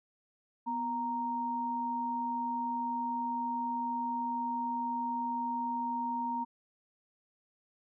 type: tone pair together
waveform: sine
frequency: 246.6 / 931 Hz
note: B3 / A#5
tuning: -2 / -2 cents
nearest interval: octave + major seventh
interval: 2300 cents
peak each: -38 / -32 dBFS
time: 0.66-6.45 s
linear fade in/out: 20 ms
effects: none